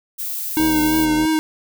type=noise; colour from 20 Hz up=violet; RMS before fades=-26 dBFS; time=0.18-1.06 s; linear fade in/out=20 ms
type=tone with vibrato; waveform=square; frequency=311.1 Hz; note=D#4; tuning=in tune; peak=-16 dBFS; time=0.57-1.39 s; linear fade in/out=0 ms; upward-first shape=triangle; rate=3.1 Hz; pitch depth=34 cents each way
type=click train; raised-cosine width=2 ms; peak=-16 dBFS; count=53; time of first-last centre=0.6-1.251 s; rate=79.9 Hz
effects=none